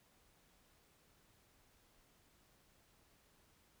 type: silence
effects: pink hiss -71 dBFS RMS until 3.8 s